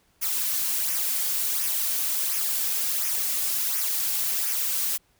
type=noise with flanger; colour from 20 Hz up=blue; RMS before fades=-26 dBFS; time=0.21-4.98 s; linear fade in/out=20 ms; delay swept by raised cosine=0.24 to 3.04 ms; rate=1.4 Hz; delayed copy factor=-0.6; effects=pink hiss -65 dBFS RMS until 5.19 s